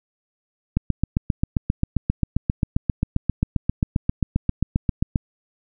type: click train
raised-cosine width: 5 ms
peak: -6 dBFS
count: 34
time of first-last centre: 0.77-5.158 s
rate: 7.52 Hz
effects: none